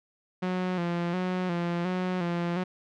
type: tone with vibrato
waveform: sawtooth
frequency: 177.7 Hz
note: F3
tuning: 30 cents sharp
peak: -23 dBFS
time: 0.42-2.64 s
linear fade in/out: 10 ms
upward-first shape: square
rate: 1.4 Hz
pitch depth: 52 cents each way
effects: low-pass 3000 Hz 12 dB/octave